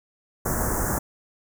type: band-stop noise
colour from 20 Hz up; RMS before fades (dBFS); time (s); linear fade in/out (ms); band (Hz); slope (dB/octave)
pink; -25; 0.45-0.99; 10; 1700 to 6300; 48
effects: none